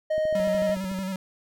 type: tone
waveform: triangle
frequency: 622.3 Hz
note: D#5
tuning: in tune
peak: -20 dBFS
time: 0.1-0.75 s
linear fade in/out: 10 ms
type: click train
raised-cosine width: 3 ms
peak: -28 dBFS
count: 12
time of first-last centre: 0.18-0.989 s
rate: 13.6 Hz
type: tone with vibrato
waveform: square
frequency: 190 Hz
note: F#3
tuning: 46 cents sharp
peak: -29 dBFS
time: 0.35-1.16 s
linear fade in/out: 2 ms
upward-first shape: square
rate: 11 Hz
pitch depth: 35 cents each way
effects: none